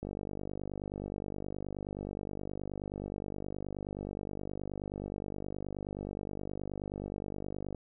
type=click train; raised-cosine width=2 ms; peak=-25 dBFS; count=383; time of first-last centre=0.03-7.747 s; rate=49.5 Hz; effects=none